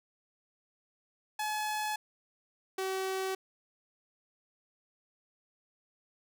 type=tone pair in turn; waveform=sawtooth; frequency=852 / 380.6 Hz; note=G#5 / F#4; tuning=+44 / +49 cents; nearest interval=octave + major second; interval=1395 cents; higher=first; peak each=-28 dBFS; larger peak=neither; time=1.39-1.96 / 2.78-3.35 s; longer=neither; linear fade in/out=5 ms; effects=none